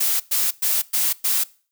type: noise bursts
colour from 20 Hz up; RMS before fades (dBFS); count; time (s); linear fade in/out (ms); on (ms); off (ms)
blue; -20; 5; 0-1.44; 10; 200; 110
effects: noise-tail reverb RT60 0.4 s tail -21 dB re dry